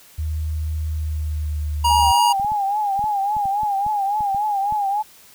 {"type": "tone with pitch glide", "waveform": "sine", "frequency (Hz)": [77.78, 74.78], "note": ["D#2", "D2"], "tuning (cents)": [0, 32], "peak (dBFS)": -21, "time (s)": [0.18, 2.12], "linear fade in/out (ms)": 10, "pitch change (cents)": -68, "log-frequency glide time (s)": [0.9, 1.82]}
{"type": "tone", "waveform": "square", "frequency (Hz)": 950, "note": "A#5", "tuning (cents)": 33, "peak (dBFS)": -15, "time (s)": [1.84, 2.33], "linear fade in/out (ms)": 10}
{"type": "tone with vibrato", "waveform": "sine", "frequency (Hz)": 817, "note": "G#5", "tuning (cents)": -29, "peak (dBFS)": -18, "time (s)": [1.89, 5.03], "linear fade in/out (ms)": 20, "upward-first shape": "triangle", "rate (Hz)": 3.6, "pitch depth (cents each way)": 98}
{"type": "clicks", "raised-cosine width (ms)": 5, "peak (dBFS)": -24, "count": 12, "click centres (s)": [2.398, 2.447, 2.519, 2.993, 3.041, 3.367, 3.456, 3.633, 3.865, 4.207, 4.347, 4.724]}
{"effects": ["white hiss -48 dBFS RMS until 5.34 s"]}